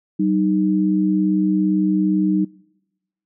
sine tone pair together, 191.1 / 308.7 Hz, G3 / D#4, -44 / -14 cents, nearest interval minor sixth, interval 830 cents, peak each -18 dBFS, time 0.19-2.45 s, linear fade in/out 10 ms, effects noise-tail reverb RT60 1.0 s tail -24 dB re dry

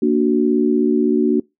sine chord, Bb augmented, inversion none, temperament equal, 233.1 / 293.7 / 370 Hz, Bb3 / D4 / F#4, 0 / 0 / 0 cents, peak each -17 dBFS, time 0.02-1.4 s, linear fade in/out 5 ms, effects noise-tail reverb RT60 0.2 s tail -24 dB re dry

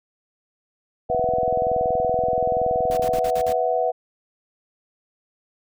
sine chord, B suspended fourth, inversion none, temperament equal, 493.9 / 659.3 / 740 Hz, B4 / E5 / F#5, 0 / 0 / 0 cents, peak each -23 dBFS, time 1.09-3.92 s, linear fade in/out 20 ms
click train, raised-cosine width 3 ms, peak -20 dBFS, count 45, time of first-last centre 1.1-3.185 s, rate 21.1 Hz
pink noise bursts, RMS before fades -35 dBFS, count 6, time 2.91-3.525 s, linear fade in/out 0 ms, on 60 ms, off 51 ms
effects none

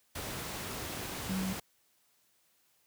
sine tone in noise, 189 Hz, F#3, 37 cents sharp, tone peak -32 dBFS, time 1.29-1.53 s, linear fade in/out 5 ms, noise pink, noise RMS -39 dBFS, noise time 0.15-1.6 s, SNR +4 dB, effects white hiss -71 dBFS RMS until 2.86 s + high-pass 60 Hz 12 dB/octave

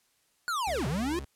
square linear two-way sweep, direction down then up, 1480 to 119.8 to 365 Hz, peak -29 dBFS, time 0.48-1.19 s, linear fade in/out 0 ms, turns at 0.87 s
40% pulse tone, 68.8 Hz, C#2, 12 cents flat, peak -37 dBFS, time 0.67-1.25 s, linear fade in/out 5 ms
effects white hiss -70 dBFS RMS until 1.35 s + low-pass 12000 Hz 12 dB/octave

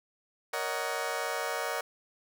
20% pulse chord, D# minor seventh, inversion second, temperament just, 466.7 / 560 / 622.3 / 746.7 Hz, A#4 / C#5 / D#5 / F#5, +2 / +18 / 0 / +16 cents, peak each -32 dBFS, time 0.53-1.81 s, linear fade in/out 5 ms, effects none

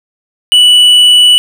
sine tone with tanh clipping, 2958 Hz, F#7, 1 cent flat, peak -3 dBFS, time 0.52-1.38 s, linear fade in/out 0 ms, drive 6 dB, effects none

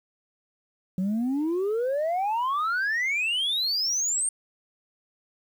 sine exponential sweep, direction up, 180.3 to 8870 Hz, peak -21 dBFS, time 0.98-4.29 s, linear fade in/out 2 ms, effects tanh soft clip ceiling -22 dBFS + 9-bit

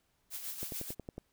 blue noise with tremolo, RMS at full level -39 dBFS, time 0.3-0.95 s, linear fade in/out 50 ms, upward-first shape sine, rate 6.8 Hz, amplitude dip 55%
click train, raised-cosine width 2 ms, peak -28 dBFS, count 7, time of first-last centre 0.63-1.18 s, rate 10.9 Hz
effects pink hiss -75 dBFS RMS until 1.32 s

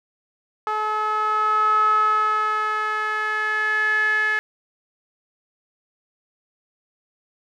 sawtooth tone with band-pass filter sweep, 428.8 Hz, A4, 45 cents flat, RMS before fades -21 dBFS, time 0.67-4.39 s, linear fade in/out 0 ms, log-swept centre 1100 to 1800 Hz, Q 9, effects none

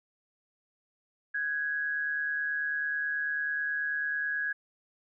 sine tone pair together, 1512 / 1661.2 Hz, F#6 / G#6, +37 / 0 cents, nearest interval major second, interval 163 cents, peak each -38 / -29 dBFS, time 1.34-4.53 s, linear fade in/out 10 ms, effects none

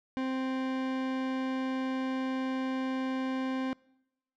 40% pulse tone, 261.6 Hz, C4, in tune, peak -29 dBFS, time 0.17-3.73 s, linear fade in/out 0 ms, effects noise-tail reverb RT60 0.9 s tail -26 dB re dry + low-pass 3000 Hz 12 dB/octave

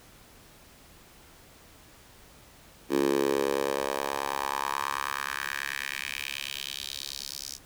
10% pulse tone with high-pass filter sweep, 69.3 Hz, C#2, in tune, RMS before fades -31 dBFS, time 2.89-7.59 s, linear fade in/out 50 ms, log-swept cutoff 320 to 5600 Hz, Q 2.7, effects pink hiss -54 dBFS RMS until 7.65 s

